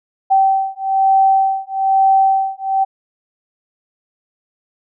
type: beating tone pair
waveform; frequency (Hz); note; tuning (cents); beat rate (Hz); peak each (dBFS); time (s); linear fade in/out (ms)
sine; 773 / 774.1; G5 / G5; -24 / -22; 1.1; -14; 0.3-2.85; 20
effects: none